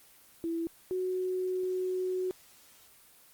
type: tone pair in turn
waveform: sine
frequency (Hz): 332.6 / 369.4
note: E4 / F#4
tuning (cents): +16 / -3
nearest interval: major second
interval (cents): 181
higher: second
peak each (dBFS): -30 / -29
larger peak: second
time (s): 0.44-0.67 / 0.91-2.31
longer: second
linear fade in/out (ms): 0
effects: white hiss -58 dBFS RMS until 3.33 s + Opus 24 kbps